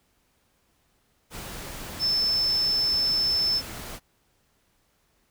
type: tone in noise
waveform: sine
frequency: 5274 Hz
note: E8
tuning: in tune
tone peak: -21 dBFS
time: 1.99-3.62 s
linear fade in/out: 50 ms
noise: pink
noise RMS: -38 dBFS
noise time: 1.3-4 s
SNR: +14 dB
effects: pink hiss -68 dBFS RMS until 5.3 s